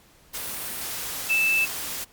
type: tone in noise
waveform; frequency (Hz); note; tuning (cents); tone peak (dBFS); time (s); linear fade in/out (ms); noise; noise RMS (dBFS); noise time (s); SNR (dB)
sine; 2637; E7; 0; -19; 1.29-1.66; 20; white; -32; 0.33-2.05; +10
effects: pink hiss -56 dBFS RMS until 2.12 s + Opus 48 kbps